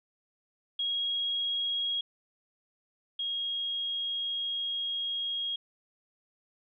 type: tone pair in turn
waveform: sine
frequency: 3292 / 3273 Hz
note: G#7 / G#7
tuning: -16 / -26 cents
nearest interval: unison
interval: 10 cents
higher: first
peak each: -28 / -30 dBFS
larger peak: first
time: 0.79-2.01 / 3.19-5.56 s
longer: second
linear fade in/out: 5 ms
effects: none